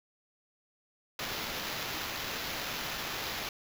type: noise with sample-and-hold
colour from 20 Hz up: white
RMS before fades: -37 dBFS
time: 1.19-3.49 s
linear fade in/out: 2 ms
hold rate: 8820 Hz
effects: none